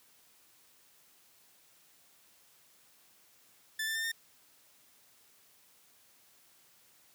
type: tone with pitch steps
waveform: sawtooth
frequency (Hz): 1756 / 1777.4 / 1799.1 / 1821.1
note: A6 / A6 / A6 / A#6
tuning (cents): -4 / +17 / +38 / -41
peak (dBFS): -29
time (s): 3.79-4.118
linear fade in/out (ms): 5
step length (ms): 82
effects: white hiss -64 dBFS RMS until 7.14 s + high-pass 80 Hz 12 dB/octave